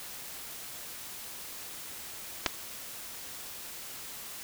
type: clicks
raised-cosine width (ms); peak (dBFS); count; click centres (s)
0.2; -7 / -12; 2; 2.462 / 2.465
effects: white hiss -43 dBFS RMS until 4.43 s